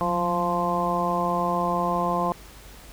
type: harmonic tone with a mistuned harmonic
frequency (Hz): 174.1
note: F3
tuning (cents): -5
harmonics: 1 / 2 / 3 / 4 / 5 / 6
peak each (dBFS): -29 / -32 / -30 / -28 / -30 / -26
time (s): 0.01-2.32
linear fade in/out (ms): 0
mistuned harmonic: 1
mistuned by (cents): +55
effects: added 50 Hz sine -47 dBFS peak until 2.92 s + pink hiss -47 dBFS RMS until 2.92 s